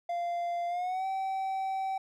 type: tone with pitch glide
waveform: triangle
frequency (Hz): 693 to 768.9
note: F5 to G5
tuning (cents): -14 to -34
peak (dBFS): -28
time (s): 0.09-1.98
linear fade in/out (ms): 5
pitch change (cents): +180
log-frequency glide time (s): 0.68-1.06
effects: none